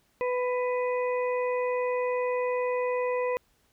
harmonic tone, 497.5 Hz, B4, 13 cents sharp, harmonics 1 / 2 / 4 / 5, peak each -26 / -33 / -39 / -41 dBFS, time 0.21-3.37 s, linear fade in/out 0 ms, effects pink hiss -68 dBFS RMS until 3.72 s

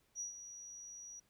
sine tone with ADSR envelope, 5800 Hz, F#8, 35 cents flat, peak -37 dBFS, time 0.15-1.2 s, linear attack 53 ms, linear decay 120 ms, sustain -11 dB, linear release 8 ms, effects tanh soft clip ceiling -35 dBFS + pink hiss -75 dBFS RMS until 1.29 s

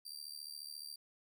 sawtooth tone with amplitude modulation, 4699 Hz, D8, in tune, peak -39 dBFS, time 0.05-0.96 s, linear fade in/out 10 ms, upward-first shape sine, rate 74.3 Hz, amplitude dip 90%, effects none

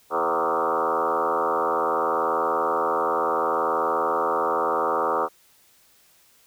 sine tone with frequency modulation, 843 Hz, G#5, 26 cents sharp, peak -20 dBFS, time 0.1-5.29 s, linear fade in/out 50 ms, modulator 80.7 Hz, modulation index 5.7, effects white hiss -58 dBFS RMS until 6.46 s

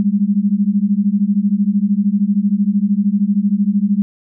sine beating tone pair, 196 / 209 Hz, G3 / G#3, 0 / +11 cents, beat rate 13 Hz, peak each -15 dBFS, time 0-4.02 s, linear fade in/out 0 ms, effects none

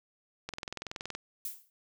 click train, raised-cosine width 0.2 ms, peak -20 dBFS, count 15, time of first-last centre 0.49-1.15 s, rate 21.2 Hz
violet noise with exponential decay, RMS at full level -34 dBFS, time 1.45-1.7 s, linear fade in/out 1 ms, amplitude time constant 53 ms
effects none

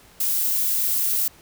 violet noise, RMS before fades -22 dBFS, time 0.2-1.28 s, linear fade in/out 5 ms, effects pink hiss -51 dBFS RMS until 1.41 s

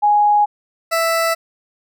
sine / 20% pulse tone pair in turn, 830.6 / 660.6 Hz, G#5 / E5, 0 / +4 cents, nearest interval major third, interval 396 cents, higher first, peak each -10 dBFS, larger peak neither, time 0.02-0.46 / 0.91-1.35 s, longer neither, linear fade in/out 20 ms, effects none

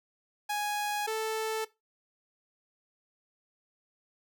sawtooth tone pair in turn, 830.6 / 440 Hz, G#5 / A4, 0 / 0 cents, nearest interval major seventh, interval 1100 cents, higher first, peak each -26 dBFS, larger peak neither, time 0.49-1.07 / 1.07-1.65 s, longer neither, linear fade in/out 10 ms, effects noise-tail reverb RT60 0.2 s tail -18 dB re dry

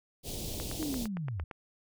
pink band-stop noise, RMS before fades -38 dBFS, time 0.23-1.08 s, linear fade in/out 50 ms, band 640 to 3200 Hz, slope 24 dB/octave
click train, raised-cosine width 0.5 ms, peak -26 dBFS, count 9, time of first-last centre 0.6-1.512 s, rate 8.77 Hz
sine linear sweep, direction down, 323.3 to 70 Hz, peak -33 dBFS, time 0.79-1.44 s, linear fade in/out 5 ms
effects none

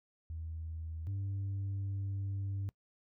sine tone pair in turn, 80.6 / 98.35 Hz, E2 / G2, -38 / +6 cents, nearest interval minor third, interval 344 cents, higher second, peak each -38 / -32 dBFS, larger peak second, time 0.3-1.07 / 1.07-2.69 s, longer second, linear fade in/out 0 ms, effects noise-tail reverb RT60 0.1 s tail -25 dB re dry + tanh soft clip ceiling -33 dBFS

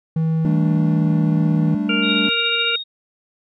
triangle tone, 161 Hz, E3, 41 cents flat, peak -14 dBFS, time 0.16-1.75 s, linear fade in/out 5 ms
triangle chord, G suspended second, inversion none, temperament equal with one note detuned, 197.25 / 220 / 293.7 Hz, G3 / A3 / D4, +11 / 0 / 0 cents, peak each -21 dBFS, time 0.45-2.29 s, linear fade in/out 0 ms
harmonic tone, 466.2 Hz, A#4, in tune, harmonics 1 / 3 / 5 / 6, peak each -28 / -24 / -25 / -21 dBFS, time 1.89-2.76 s, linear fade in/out 5 ms
sine tone with tremolo, 3729 Hz, A#7, in tune, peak -18 dBFS, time 2.02-2.84 s, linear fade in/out 50 ms, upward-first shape triangle, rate 14 Hz, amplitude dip 65%
effects none

